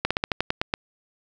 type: slowing click train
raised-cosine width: 0.3 ms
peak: -6 dBFS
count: 9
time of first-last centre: 0.05-0.739 s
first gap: 56 ms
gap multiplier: 1.12
effects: none